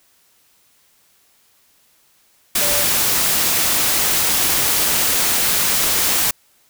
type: tone in noise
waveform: sine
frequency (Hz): 582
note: D5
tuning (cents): -16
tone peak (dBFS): -25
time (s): 2.61-2.84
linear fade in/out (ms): 5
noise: white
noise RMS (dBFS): -17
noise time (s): 2.55-6.31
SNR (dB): -11
effects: white hiss -57 dBFS RMS until 6.69 s